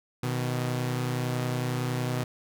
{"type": "tone pair together", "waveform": "sawtooth", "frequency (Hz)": [124.7, 155.56], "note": ["B2", "D#3"], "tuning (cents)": [17, 0], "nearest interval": "major third", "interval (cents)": 383, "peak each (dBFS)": [-24, -30], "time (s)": [0.23, 2.24], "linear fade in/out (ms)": 5, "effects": []}